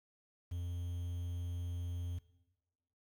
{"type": "tone with quantisation", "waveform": "triangle", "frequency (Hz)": 87.31, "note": "F2", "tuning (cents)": 0, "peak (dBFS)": -35, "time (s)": [0.51, 2.19], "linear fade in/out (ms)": 10, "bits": 10, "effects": ["noise-tail reverb RT60 1.0 s tail -18 dB re dry"]}